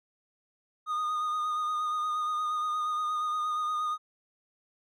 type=tone with vibrato; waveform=triangle; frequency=1232 Hz; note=D#6; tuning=17 cents flat; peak=-26 dBFS; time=0.86-3.98 s; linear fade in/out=50 ms; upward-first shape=sine; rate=8.5 Hz; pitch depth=24 cents each way; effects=none